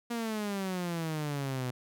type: exponential sweep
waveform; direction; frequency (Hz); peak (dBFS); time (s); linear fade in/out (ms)
sawtooth; down; 238.8 to 123.47; -28; 0.1-1.71; 10
effects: none